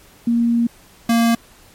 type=tone pair in turn; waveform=sine / square; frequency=234.6 / 231.6 Hz; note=A#3 / A#3; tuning=+11 / -11 cents; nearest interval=unison; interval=22 cents; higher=first; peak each=-13 dBFS; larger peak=neither; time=0.27-0.67 / 1.09-1.35 s; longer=first; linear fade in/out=5 ms; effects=pink hiss -48 dBFS RMS until 1.74 s + MP3 64 kbps